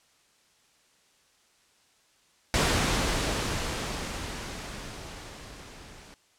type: noise with level ramp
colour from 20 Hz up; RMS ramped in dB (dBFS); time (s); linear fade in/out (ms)
pink; -23 to -49; 2.54-6.14; 0
effects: white hiss -64 dBFS RMS until 6.38 s + low-pass 8000 Hz 12 dB/octave